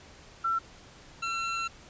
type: tone pair in turn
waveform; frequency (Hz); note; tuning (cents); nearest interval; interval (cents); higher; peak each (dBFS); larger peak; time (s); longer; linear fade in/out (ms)
sine / 25% pulse; 1347 / 1352.3; E6 / E6; +37 / +44; unison; 7; second; -25 / -26; first; 0.44-0.59 / 1.22-1.68; second; 10
effects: pink hiss -52 dBFS RMS until 1.89 s + resampled to 16000 Hz